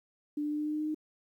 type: tone with pitch steps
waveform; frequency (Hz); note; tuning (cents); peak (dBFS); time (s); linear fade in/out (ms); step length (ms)
sine; 295.7 / 297.4 / 299.1 / 300.9 / 302.6 / 304.4 / 306.1 / 307.9; D4 / D4 / D4 / D4 / D#4 / D#4 / D#4 / D#4; +12 / +22 / +32 / +42 / -48 / -38 / -28 / -18; -30; 0.37-0.946; 5; 72
effects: 11-bit